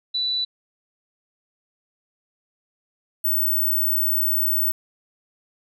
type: tone pair in turn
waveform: sine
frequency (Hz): 3967 / 15836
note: B7 / B9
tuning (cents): +7 / +3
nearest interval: 2 octaves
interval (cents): 2396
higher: second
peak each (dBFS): -21 / -18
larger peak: second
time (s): 0.14-0.45 / 3.24-4.72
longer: second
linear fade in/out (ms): 10
effects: none